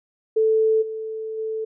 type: tone with level steps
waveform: sine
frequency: 440 Hz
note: A4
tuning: in tune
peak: -15 / -27 / -24 dBFS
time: 0.36-1.65 s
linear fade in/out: 10 ms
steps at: 0.81 / 1.37 s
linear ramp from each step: 20 ms
effects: none